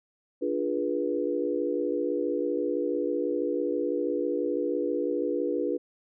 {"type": "chord", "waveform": "sine", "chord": "D diminished seventh", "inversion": "none", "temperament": "equal with one note detuned", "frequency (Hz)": [293.7, 349.2, 415.3, 487.4], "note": ["D4", "F4", "Ab4", "Cb5"], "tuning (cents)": [0, 0, 0, -23], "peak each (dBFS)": [-31, -31, -32, -30], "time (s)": [0.41, 5.78], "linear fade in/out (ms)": 20, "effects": []}